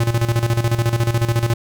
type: tone with tremolo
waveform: square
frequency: 116.54 Hz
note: A#2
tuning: in tune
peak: -14 dBFS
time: 0-1.54 s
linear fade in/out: 5 ms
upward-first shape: square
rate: 14 Hz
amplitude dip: 70%
effects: none